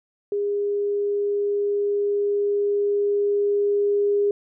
sine tone with level ramp, 407.5 Hz, G#4, 33 cents flat, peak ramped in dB -21 to -17 dBFS, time 0.32-4.31 s, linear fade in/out 2 ms, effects none

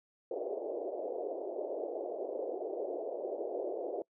pink band-pass noise, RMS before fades -38 dBFS, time 0.31-4.02 s, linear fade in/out 2 ms, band 360 to 660 Hz, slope 48 dB/octave, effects noise-tail reverb RT60 0.1 s tail -25 dB re dry

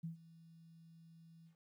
sine tone with ADSR envelope, 164.81 Hz, E3, in tune, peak -39 dBFS, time 0.03-1.56 s, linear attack 14 ms, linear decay 120 ms, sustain -19 dB, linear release 100 ms, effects 13-bit

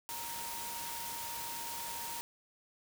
sine tone in noise, 932.3 Hz, A#5, in tune, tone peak -44 dBFS, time 0.09-2.21 s, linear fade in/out 0 ms, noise white, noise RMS -42 dBFS, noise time 0.09-2.21 s, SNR -5 dB, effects none

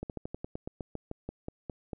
slowing click train, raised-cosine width 2 ms, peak -23 dBFS, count 15, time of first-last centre 0.03-1.932 s, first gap 68 ms, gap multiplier 1.1, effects none

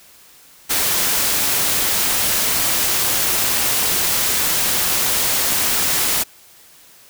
white noise, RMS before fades -18 dBFS, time 0.69-6.24 s, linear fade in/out 20 ms, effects white hiss -47 dBFS RMS until 7.09 s

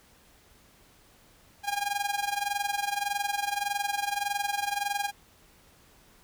sawtooth tone with amplitude modulation, 811 Hz, G#5, 41 cents flat, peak -21 dBFS, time 1.63-5.12 s, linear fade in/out 50 ms, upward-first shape sine, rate 21.7 Hz, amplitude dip 80%, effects pink hiss -59 dBFS RMS until 6.23 s

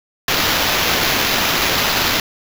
blue noise with sample-and-hold, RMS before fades -17 dBFS, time 0.28-2.2 s, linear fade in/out 2 ms, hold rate 8820 Hz, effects none

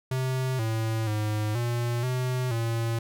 square tone with pitch steps, 129.9 / 111.7 / 106.5 / 119.3 / 127.1 / 115 Hz, C3 / A2 / G#2 / A#2 / C3 / A#2, -12 / +27 / +44 / +41 / -50 / -23 cents, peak -26 dBFS, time 0.11-2.99 s, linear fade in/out 5 ms, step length 480 ms, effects none

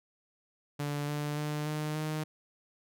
sawtooth tone with pitch steps, 145.5 / 147.7 / 149.94 / 152.21 / 154.51 Hz, D3 / D3 / D3 / D#3 / D#3, -16 / +10 / +36 / -38 / -12 cents, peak -28 dBFS, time 0.79-2.24 s, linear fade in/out 10 ms, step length 290 ms, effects none

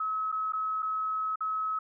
sine tone with dropouts, 1285 Hz, E6, 45 cents flat, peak -28 dBFS, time 0-1.79 s, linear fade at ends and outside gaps 5 ms, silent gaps 0.318-0.324 / 0.523-0.533 / 0.823-0.827 / 1.358-1.406 s, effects none

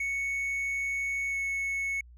triangle tone with pitch glide, 2217 to 2204 Hz, C#7 to C#7, 0 to -11 cents, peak -27 dBFS, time 0-2.01 s, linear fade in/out 5 ms, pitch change -11 cents, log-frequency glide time 1.3-1.35 s, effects added 60 Hz sine -49 dBFS peak until 2.17 s

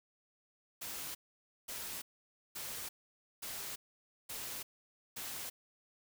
white noise bursts, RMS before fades -43 dBFS, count 6, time 0.81-5.5 s, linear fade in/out 10 ms, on 340 ms, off 530 ms, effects none

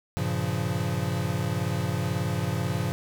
square chord, G half-diminished seventh, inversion none, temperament equal, 98 / 116.54 / 138.59 / 174.61 Hz, G2 / Bb2 / Db3 / F3, 0 / 0 / 0 / 0 cents, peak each -32 dBFS, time 0.17-2.92 s, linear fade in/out 0 ms, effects none

